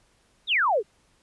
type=exponential sweep; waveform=sine; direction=down; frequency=3922 to 368.8 Hz; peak=-19 dBFS; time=0.47-0.83 s; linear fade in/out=50 ms; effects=pink hiss -64 dBFS RMS until 1.22 s + resampled to 24000 Hz